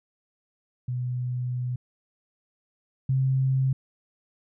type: tone pair in turn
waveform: sine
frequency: 124.6 / 132.46 Hz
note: B2 / C3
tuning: +16 / +22 cents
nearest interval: minor second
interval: 106 cents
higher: second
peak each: -26 / -20 dBFS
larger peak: second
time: 0.88-1.76 / 3.09-3.73 s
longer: first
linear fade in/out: 5 ms
effects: none